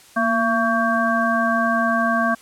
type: harmonic tone with a mistuned harmonic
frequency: 225.6 Hz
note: A3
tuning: 44 cents sharp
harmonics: 1 / 3 / 5 / 7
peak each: -22 / -22 / -22 / -22 dBFS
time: 0.16-2.35 s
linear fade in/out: 10 ms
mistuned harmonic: 1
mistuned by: +60 cents
effects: white hiss -48 dBFS RMS until 2.41 s + low-pass 11000 Hz 12 dB/octave